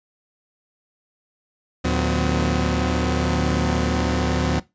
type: tone cluster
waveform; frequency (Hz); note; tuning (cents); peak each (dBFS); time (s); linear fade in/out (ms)
sawtooth; 76 / 113.6 / 151.1 / 181.8 / 254.5; D#2 / A#2 / D3 / F#3 / C4; -40 / -44 / +50 / -30 / -48; -19 / -25 / -28 / -20 / -21; 1.84-4.6; 10
effects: noise-tail reverb RT60 0.2 s tail -19 dB re dry + resampled to 16000 Hz